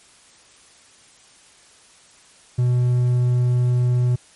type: tone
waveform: triangle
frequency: 123.47 Hz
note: B2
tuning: in tune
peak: -13 dBFS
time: 2.58-4.16 s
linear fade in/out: 10 ms
effects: white hiss -51 dBFS RMS until 4.35 s + MP3 48 kbps

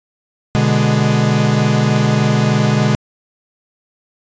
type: chord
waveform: 45% pulse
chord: G# diminished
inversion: first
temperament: equal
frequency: 123.47 / 146.83 / 207.7 Hz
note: B2 / D3 / G#3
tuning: 0 / 0 / 0 cents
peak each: -16 dBFS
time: 0.55-2.95 s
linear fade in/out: 0 ms
effects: resampled to 16000 Hz

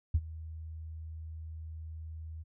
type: tone with ADSR envelope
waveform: sine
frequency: 79.8 Hz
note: D#2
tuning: 44 cents sharp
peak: -20 dBFS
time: 0.14-2.44 s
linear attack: 8 ms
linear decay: 49 ms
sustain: -20 dB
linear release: 26 ms
effects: tanh soft clip ceiling -18 dBFS

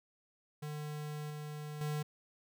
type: tone with level steps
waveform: square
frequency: 150 Hz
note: D3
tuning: 37 cents sharp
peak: -40 / -42 / -35 dBFS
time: 0.62-2.03 s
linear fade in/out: 10 ms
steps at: 1.3 / 1.81 s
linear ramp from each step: 2 ms
effects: none

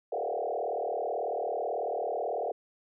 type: tone with frequency modulation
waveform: sine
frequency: 587.3 Hz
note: D5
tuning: in tune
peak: -29 dBFS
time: 0.12-2.52 s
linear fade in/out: 5 ms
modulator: 38.2 Hz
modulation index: 4.5
effects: none

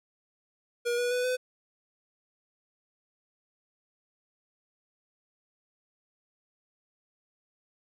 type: tone with pitch steps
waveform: square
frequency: 478.2 / 486.8 / 495.6 / 504.6 Hz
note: A#4 / B4 / B4 / B4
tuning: +44 / -25 / +6 / +37 cents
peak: -27 dBFS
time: 0.85-1.37 s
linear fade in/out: 20 ms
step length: 130 ms
effects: low-pass 12000 Hz 12 dB/octave

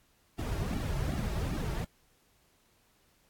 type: noise with flanger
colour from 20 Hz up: brown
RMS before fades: -33 dBFS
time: 0.38-1.85 s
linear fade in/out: 10 ms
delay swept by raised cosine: 1.9 to 4.1 ms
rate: 2.6 Hz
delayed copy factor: -1
effects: pink hiss -68 dBFS RMS until 3.29 s + AAC 64 kbps

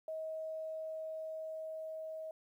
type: tone with level ramp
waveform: sine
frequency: 635 Hz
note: D#5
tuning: 35 cents sharp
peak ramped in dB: -38 to -41 dBFS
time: 0.08-2.31 s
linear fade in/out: 2 ms
effects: 12-bit

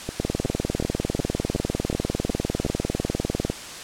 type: two click trains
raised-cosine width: 2 ms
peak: -9 / -13 dBFS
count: 67 / 8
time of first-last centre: 0.2-3.5 / 0.09-2.664 s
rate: 20 / 2.72 Hz
effects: white hiss -36 dBFS RMS until 3.83 s + low-pass 8000 Hz 12 dB/octave

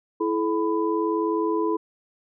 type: tone cluster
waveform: sine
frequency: 330.7 / 429.7 / 999 Hz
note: E4 / A4 / B5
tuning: +6 / -41 / +20 cents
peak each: -24 / -25 / -28 dBFS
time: 0.2-1.77 s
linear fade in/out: 10 ms
effects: none

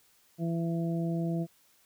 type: harmonic tone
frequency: 167.2 Hz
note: E3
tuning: 25 cents sharp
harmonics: 1 / 2 / 3 / 4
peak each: -29 / -35 / -44 / -40 dBFS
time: 0.38-1.47 s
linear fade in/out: 50 ms
effects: white hiss -65 dBFS RMS until 1.85 s

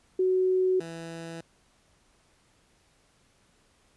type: tone pair in turn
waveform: sine / 15% pulse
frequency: 371.8 / 165.62 Hz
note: F#4 / E3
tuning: +8 / +8 cents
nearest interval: octave + major second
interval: 1400 cents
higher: first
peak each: -21 / -31 dBFS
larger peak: first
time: 0.19-0.8 / 0.8-1.41 s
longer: neither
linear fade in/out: 5 ms
effects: pink hiss -65 dBFS RMS until 3.96 s + resampled to 24000 Hz

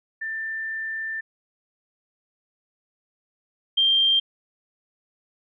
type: tone pair in turn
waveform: sine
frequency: 1782 / 3175 Hz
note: A6 / G7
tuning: +22 / +21 cents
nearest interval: minor seventh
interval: 999 cents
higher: second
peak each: -27 / -16 dBFS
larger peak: second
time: 0.21-1.21 / 3.77-4.2 s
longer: first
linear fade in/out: 10 ms
effects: none

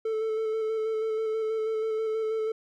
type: tone with vibrato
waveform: triangle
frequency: 440 Hz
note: A4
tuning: in tune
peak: -24 dBFS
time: 0.05-2.52 s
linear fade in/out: 5 ms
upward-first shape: square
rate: 6.2 Hz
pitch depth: 16 cents each way
effects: none

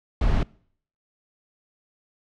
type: noise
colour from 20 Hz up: brown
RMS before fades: -20 dBFS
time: 0.21-0.43 s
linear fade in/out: 2 ms
effects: noise-tail reverb RT60 0.6 s tail -25 dB re dry + low-pass 4000 Hz 12 dB/octave

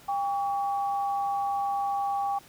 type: tone pair together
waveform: sine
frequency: 800 / 1132.1 Hz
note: G5 / C#6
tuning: +35 / +36 cents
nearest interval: tritone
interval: 601 cents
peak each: -26 / -34 dBFS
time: 0.08-2.39 s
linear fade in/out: 10 ms
effects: pink hiss -53 dBFS RMS until 2.48 s + high-pass 60 Hz 12 dB/octave

